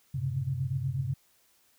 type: tone cluster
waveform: sine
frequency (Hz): 94.2 / 111.6 / 132.5 / 140.7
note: F#2 / A2 / C3 / C#3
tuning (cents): +32 / +25 / +22 / +26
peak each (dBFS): -37 / -39 / -30 / -36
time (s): 0.14-1.14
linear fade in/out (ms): 10
effects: white hiss -66 dBFS RMS until 1.78 s